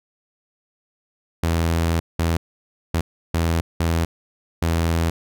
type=tone bursts at uneven times; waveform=sawtooth; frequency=83 Hz; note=E2; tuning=12 cents sharp; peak=-14 dBFS; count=6; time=1.43-2 / 2.19-2.37 / 2.94-3.01 / 3.34-3.61 / 3.8-4.05 / 4.62-5.1 s; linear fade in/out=5 ms; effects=none